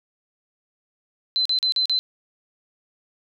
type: tone bursts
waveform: sine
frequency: 4056 Hz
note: B7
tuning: 45 cents sharp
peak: -18 dBFS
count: 5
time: 1.36-1.99 s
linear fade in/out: 0 ms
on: 94 ms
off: 40 ms
effects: none